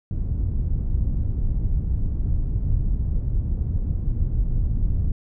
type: low-pass noise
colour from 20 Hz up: pink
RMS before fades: -22 dBFS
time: 0.11-5.12 s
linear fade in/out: 5 ms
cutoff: 100 Hz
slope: 12 dB/octave
effects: none